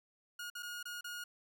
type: tone with dropouts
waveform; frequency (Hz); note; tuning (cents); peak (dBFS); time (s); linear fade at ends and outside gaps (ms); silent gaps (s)
sawtooth; 1435; F6; +47; -38; 0.39-1.24; 5; 0.501-0.551 / 0.625-0.629 / 0.829-0.854 / 1.01-1.043
effects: none